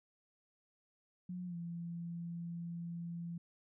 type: tone with pitch glide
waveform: sine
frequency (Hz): 179.8 to 170.2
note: F#3 to F3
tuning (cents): -49 to -44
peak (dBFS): -40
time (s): 1.29-3.38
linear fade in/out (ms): 5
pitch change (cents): -95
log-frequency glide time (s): 1.46-1.56
effects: none